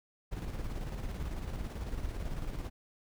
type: noise with tremolo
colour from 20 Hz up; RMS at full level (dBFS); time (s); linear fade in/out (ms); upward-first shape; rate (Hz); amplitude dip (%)
brown; -36; 0.31-2.7; 20; square; 18; 40
effects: none